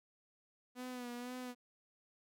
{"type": "tone with vibrato", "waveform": "sawtooth", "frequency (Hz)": 246.9, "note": "B3", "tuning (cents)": 0, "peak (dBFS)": -39, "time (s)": [0.75, 1.55], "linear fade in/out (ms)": 50, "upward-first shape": "sine", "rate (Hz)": 2, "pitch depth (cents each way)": 42, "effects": []}